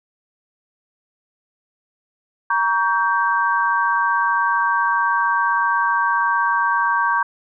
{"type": "chord", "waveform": "sine", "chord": "G diminished", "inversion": "first", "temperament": "just", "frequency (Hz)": [940.8, 1128.9, 1568], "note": ["Bb5", "Db6", "G6"], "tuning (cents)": [16, 31, 0], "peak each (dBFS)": -20, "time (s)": [2.5, 7.23], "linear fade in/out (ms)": 5, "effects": []}